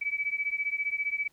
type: beating tone pair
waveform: sine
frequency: 2285 / 2300 Hz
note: D7 / D7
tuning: -48 / -37 cents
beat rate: 15 Hz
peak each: -31 / -31 dBFS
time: 0.01-1.28 s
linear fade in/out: 10 ms
effects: pink hiss -67 dBFS RMS until 1.32 s